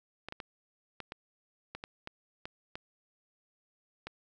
clicks, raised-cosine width 0.3 ms, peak -24 dBFS, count 11, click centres 0.286 / 0.324 / 0.402 / 1.003 / 1.121 / 1.75 / 1.839 / 2.074 / 2.455 / 2.755 / 4.07 s, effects none

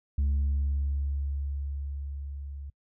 sine tone with level ramp, 70.2 Hz, C#2, 22 cents sharp, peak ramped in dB -20 to -37 dBFS, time 0.18-2.7 s, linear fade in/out 5 ms, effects noise-tail reverb RT60 0.1 s tail -25 dB re dry + tanh soft clip ceiling -22 dBFS

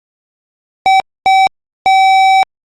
square tone bursts at uneven times, 767 Hz, G5, 38 cents flat, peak -6 dBFS, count 3, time 0.86-1 / 1.26-1.47 / 1.86-2.43 s, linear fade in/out 0 ms, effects low-pass 4000 Hz 12 dB/octave + Opus 48 kbps

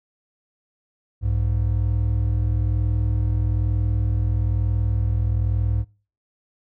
triangle tone pair together, 61.74 / 102.82 Hz, B1 / G#2, 0 / -17 cents, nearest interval major sixth, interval 883 cents, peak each -20 / -19 dBFS, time 1.21-5.85 s, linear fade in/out 50 ms, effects noise-tail reverb RT60 0.4 s tail -26 dB re dry

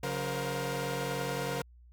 sawtooth tone cluster, 139.8 / 182.9 / 470.1 / 520 / 710 Hz, C#3 / F#3 / A#4 / C5 / F5, +15 / -20 / +15 / -11 / +28 cents, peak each -33 / -38 / -32 / -36 / -38 dBFS, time 0.03-1.62 s, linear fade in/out 5 ms, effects added 60 Hz sine -53 dBFS peak until 1.92 s

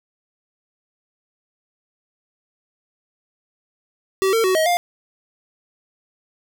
square tone with pitch steps, 383.8 / 453 / 374.1 / 633 / 703 Hz, G4 / A#4 / F#4 / D#5 / F5, -37 / -50 / +19 / +30 / +11 cents, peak -16 dBFS, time 4.22-4.77 s, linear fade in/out 0 ms, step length 110 ms, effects none

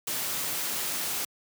white noise, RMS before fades -31 dBFS, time 0.07-1.25 s, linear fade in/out 5 ms, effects high-pass 100 Hz 12 dB/octave

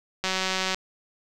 click train, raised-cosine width 0.2 ms, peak -9 dBFS, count 96, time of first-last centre 0.24-0.745 s, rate 188 Hz, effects none

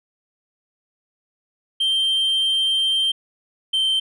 sine tone pair in turn, 3146 / 3119 Hz, G7 / G7, +6 / -9 cents, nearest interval unison, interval 15 cents, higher first, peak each -14 dBFS, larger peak neither, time 1.8-3.12 / 3.73-4 s, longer first, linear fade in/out 10 ms, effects tanh soft clip ceiling -16 dBFS

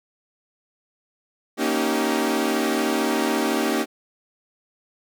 sawtooth chord, Eb dominant seventh, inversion second, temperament equal with one note detuned, 233.1 / 277.2 / 311.1 / 385.5 Hz, Bb3 / Db4 / Eb4 / G4, 0 / 0 / 0 / -29 cents, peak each -22 dBFS, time 1.57-3.86 s, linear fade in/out 50 ms, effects none

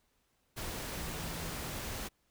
sine tone in noise, 164.81 Hz, E3, in tune, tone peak -45 dBFS, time 0.94-1.55 s, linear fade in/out 20 ms, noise pink, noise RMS -40 dBFS, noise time 0.56-2.09 s, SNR -8 dB, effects pink hiss -75 dBFS RMS until 2.3 s

